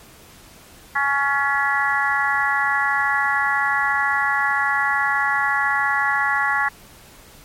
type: harmonic tone with a mistuned harmonic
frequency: 278.9 Hz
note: C#4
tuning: 11 cents sharp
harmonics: 3 / 4 / 5 / 6 / 7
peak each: -24 / -24 / -25 / -22 / -23 dBFS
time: 0.95-6.69 s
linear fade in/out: 10 ms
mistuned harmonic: 6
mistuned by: +24 cents
effects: pink hiss -46 dBFS RMS until 7.44 s + MP3 64 kbps